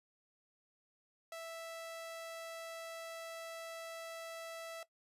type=tone; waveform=sawtooth; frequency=659 Hz; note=E5; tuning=1 cent flat; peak=-40 dBFS; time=1.32-4.83 s; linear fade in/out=2 ms; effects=noise-tail reverb RT60 0.1 s tail -17 dB re dry + resampled to 32000 Hz